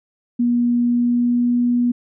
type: tone with pitch glide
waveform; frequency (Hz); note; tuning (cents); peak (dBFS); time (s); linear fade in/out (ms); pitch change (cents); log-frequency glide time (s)
sine; 240.4 to 242.5; B3 to B3; -46 to -31; -14; 0.39-1.92; 10; +15; 0.83-1.58
effects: none